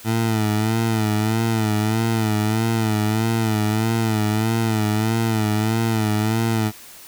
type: tone with vibrato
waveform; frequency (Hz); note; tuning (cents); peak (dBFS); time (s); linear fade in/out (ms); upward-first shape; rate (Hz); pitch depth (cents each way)
20% pulse; 110; A2; 0; -13; 0.04-6.72; 50; sine; 1.6; 65
effects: white hiss -42 dBFS RMS until 7.07 s